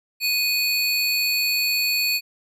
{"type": "tone pair together", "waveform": "square", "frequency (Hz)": [2489, 4427], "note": ["D#7", "C#8"], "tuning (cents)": [0, -3], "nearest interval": "minor seventh", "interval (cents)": 997, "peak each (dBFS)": -23, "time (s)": [0.2, 2.21], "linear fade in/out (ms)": 50, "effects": []}